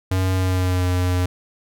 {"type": "tone with pitch glide", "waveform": "square", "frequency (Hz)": [93.5, 90.26], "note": ["F#2", "F#2"], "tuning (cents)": [19, -42], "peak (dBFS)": -18, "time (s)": [0.11, 1.26], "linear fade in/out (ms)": 5, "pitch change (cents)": -61, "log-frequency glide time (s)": [0.33, 0.89], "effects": []}